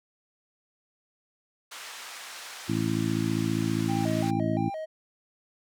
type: band-pass noise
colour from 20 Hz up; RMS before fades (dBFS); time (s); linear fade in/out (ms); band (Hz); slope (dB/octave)
pink; -42; 1.71-4.31; 10; 1100 to 8800; 12
type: harmonic tone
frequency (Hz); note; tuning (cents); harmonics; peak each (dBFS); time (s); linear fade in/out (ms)
55; A1; 0; 2 / 3 / 4 / 5 / 6; -31 / -31 / -31 / -31 / -31; 2.68-4.7; 20
type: tone with vibrato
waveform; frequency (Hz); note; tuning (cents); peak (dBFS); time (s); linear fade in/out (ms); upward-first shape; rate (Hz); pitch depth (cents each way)
triangle; 707; F5; +21; -30; 3.88-4.86; 20; square; 2.9; 200
effects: none